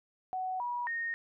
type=tone with pitch steps; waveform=sine; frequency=746 / 968 / 1851 Hz; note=F#5 / B5 / A#6; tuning=+14 / -35 / -13 cents; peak=-32 dBFS; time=0.33-1.14 s; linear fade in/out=0 ms; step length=270 ms; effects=none